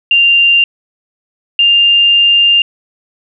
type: tone pair in turn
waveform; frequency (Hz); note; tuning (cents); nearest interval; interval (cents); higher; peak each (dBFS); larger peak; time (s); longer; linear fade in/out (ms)
sine; 2786 / 2800; F7 / F7; -5 / +4; unison; 9; second; -5; neither; 0.11-0.64 / 1.59-2.62; second; 2
effects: none